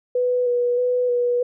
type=tone with vibrato; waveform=sine; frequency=491.1 Hz; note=B4; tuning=10 cents flat; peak=-17 dBFS; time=0.15-1.43 s; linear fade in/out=5 ms; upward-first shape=square; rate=1.6 Hz; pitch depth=17 cents each way; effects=none